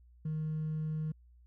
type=tone with hard clipping; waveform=triangle; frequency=155.56 Hz; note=D#3; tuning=in tune; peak=-32 dBFS; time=0.25-1.12 s; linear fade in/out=5 ms; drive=2 dB; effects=added 60 Hz sine -57 dBFS peak until 1.46 s